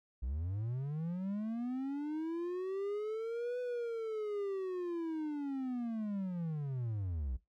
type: linear two-way sweep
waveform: triangle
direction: up then down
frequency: 57.2 to 498.6 to 57.2 Hz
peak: -33 dBFS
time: 0.22-7.37 s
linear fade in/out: 10 ms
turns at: 3.6 s
effects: noise-tail reverb RT60 0.2 s tail -19 dB re dry